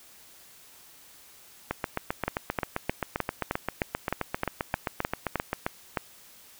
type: two click trains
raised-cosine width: 0.5 ms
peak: -11 / -12 dBFS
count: 13 / 30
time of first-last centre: 2.28-5.972 / 1.71-5.531 s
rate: 3.25 / 7.59 Hz
effects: white hiss -53 dBFS RMS until 6.59 s